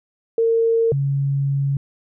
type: tone pair in turn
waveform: sine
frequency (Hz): 456.5 / 139.05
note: A#4 / C#3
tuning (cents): -36 / +6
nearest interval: octave + major sixth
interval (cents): 2058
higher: first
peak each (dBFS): -14 / -17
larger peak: first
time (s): 0.38-0.92 / 0.92-1.77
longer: second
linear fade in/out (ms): 2
effects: none